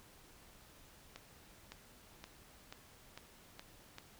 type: accelerating click train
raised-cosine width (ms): 0.2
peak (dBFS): -30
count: 7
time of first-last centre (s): 1.16-3.984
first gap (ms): 560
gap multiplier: 0.93
effects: pink hiss -61 dBFS RMS until 4.19 s